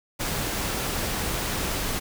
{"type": "noise", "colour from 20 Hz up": "pink", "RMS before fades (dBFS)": -28, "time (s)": [0.19, 2], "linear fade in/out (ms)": 20, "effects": []}